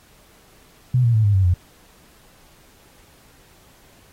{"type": "tone with pitch steps", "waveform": "sine", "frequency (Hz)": [125.8, 117.38, 109.52, 102.18, 95.34, 88.95], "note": ["B2", "A#2", "A2", "G#2", "G2", "F2"], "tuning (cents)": [32, 12, -8, -28, -48, 32], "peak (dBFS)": -13, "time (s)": [0.94, 1.54], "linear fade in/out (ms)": 5, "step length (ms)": 100, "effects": ["pink hiss -53 dBFS RMS until 4.12 s", "AAC 48 kbps"]}